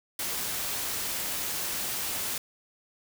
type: noise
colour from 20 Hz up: white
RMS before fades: -32 dBFS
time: 0.19-2.38 s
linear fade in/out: 2 ms
effects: none